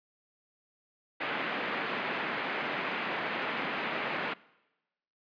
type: band-pass noise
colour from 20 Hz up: white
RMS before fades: -34 dBFS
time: 1.2-4.34 s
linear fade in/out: 10 ms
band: 170 to 2500 Hz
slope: 24 dB/octave
effects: noise-tail reverb RT60 1.0 s tail -22 dB re dry + resampled to 11025 Hz